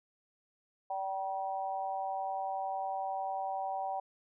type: tone with amplitude modulation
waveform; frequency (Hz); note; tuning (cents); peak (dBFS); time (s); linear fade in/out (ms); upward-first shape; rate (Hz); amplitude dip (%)
sine; 770; G5; -31; -29; 0.9-4; 5; sine; 189; 90
effects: none